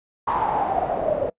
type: noise with low-pass filter sweep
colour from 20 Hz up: white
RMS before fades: -23 dBFS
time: 0.27-1.3 s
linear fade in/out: 10 ms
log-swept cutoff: 990 to 550 Hz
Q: 8.6
effects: noise-tail reverb RT60 0.1 s tail -24 dB re dry + resampled to 8000 Hz